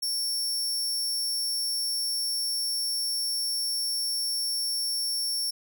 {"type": "tone", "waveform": "sawtooth", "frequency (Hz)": 5460, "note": "F8", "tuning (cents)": -40, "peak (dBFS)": -24, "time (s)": [0.02, 5.51], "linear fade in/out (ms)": 10, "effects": []}